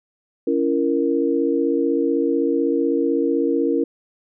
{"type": "chord", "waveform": "sine", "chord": "A# diminished", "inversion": "first", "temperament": "just", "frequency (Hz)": [279.7, 335.6, 466.2], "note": ["C#4", "E4", "A#4"], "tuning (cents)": [16, 31, 0], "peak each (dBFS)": -21, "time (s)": [0.47, 3.84], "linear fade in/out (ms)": 5, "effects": []}